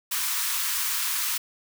white high-pass noise, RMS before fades -27 dBFS, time 0.11-1.38 s, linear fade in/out 10 ms, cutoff 920 Hz, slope 96 dB/octave, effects none

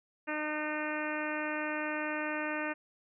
harmonic tone, 304.1 Hz, D#4, 40 cents flat, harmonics 1 / 2 / 3 / 4 / 5 / 6 / 7 / 8 / 9, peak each -38 / -39 / -42 / -43 / -40 / -40 / -46 / -43 / -47 dBFS, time 0.27-2.74 s, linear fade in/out 20 ms, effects none

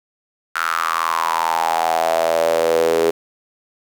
sawtooth tone with high-pass filter sweep, 82.41 Hz, E2, in tune, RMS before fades -18 dBFS, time 0.55-3.11 s, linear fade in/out 10 ms, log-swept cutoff 1400 to 420 Hz, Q 6.9, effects 7-bit

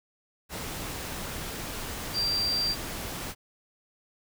sine tone in noise, 4714 Hz, D8, 6 cents sharp, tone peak -25 dBFS, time 2.13-2.76 s, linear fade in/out 50 ms, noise pink, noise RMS -36 dBFS, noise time 0.49-3.35 s, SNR +8 dB, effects none

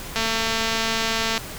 click train, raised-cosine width 0.2 ms, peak -6 dBFS, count 275, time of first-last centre 0.16-1.378 s, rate 225 Hz, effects pink hiss -35 dBFS RMS until 1.58 s

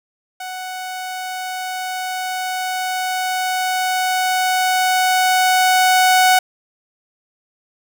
sawtooth tone with level ramp, 742 Hz, F#5, 5 cents sharp, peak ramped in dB -23 to -6 dBFS, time 0.4-6.39 s, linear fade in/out 5 ms, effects none

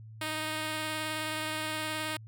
5% pulse tone with vibrato, 311.1 Hz, D#4, in tune, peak -21 dBFS, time 0.21-2.17 s, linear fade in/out 5 ms, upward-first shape triangle, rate 19 Hz, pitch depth 16 cents each way, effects added 110 Hz sine -45 dBFS peak until 2.27 s

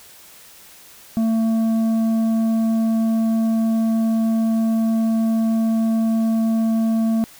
sine tone with tanh clipping, 224.2 Hz, A3, 33 cents sharp, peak -17 dBFS, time 1.17-7.24 s, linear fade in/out 0 ms, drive 7 dB, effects white hiss -45 dBFS RMS until 7.39 s

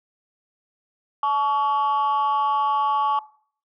sine tone pair together, 860 / 1128.6 Hz, A5 / C#6, -40 / +31 cents, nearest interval perfect fourth, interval 471 cents, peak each -21 / -19 dBFS, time 1.23-3.19 s, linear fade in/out 2 ms, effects noise-tail reverb RT60 0.5 s tail -19 dB re dry + tanh soft clip ceiling -15 dBFS

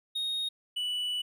triangle tone pair in turn, 3729 / 2960 Hz, A#7 / F#7, 0 / 0 cents, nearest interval major third, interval 400 cents, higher first, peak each -28 dBFS, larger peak neither, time 0.15-0.49 / 0.76-1.22 s, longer second, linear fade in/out 10 ms, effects none

